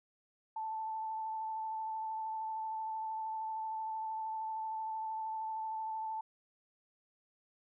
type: tone with vibrato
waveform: sine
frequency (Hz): 880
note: A5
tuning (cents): 0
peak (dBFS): -36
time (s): 0.56-6.21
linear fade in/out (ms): 5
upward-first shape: sine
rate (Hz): 13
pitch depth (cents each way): 14
effects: none